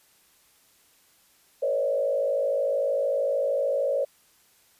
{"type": "tone with frequency modulation", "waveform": "sine", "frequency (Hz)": 554.4, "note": "C#5", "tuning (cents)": 0, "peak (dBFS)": -22, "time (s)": [1.62, 4.05], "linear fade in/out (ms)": 10, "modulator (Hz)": 53.2, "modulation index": 1.1, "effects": ["white hiss -61 dBFS RMS until 4.79 s", "resampled to 32000 Hz"]}